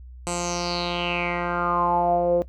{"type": "tone with low-pass filter sweep", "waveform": "10% pulse", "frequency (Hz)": 174.61, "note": "F3", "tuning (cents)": 0, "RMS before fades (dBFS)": -24, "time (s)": [0.27, 2.42], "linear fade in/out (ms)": 0, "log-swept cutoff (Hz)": [8400, 470], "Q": 6.1, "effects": ["noise-tail reverb RT60 0.1 s tail -17 dB re dry", "added 62 Hz sine -39 dBFS peak until 2.48 s"]}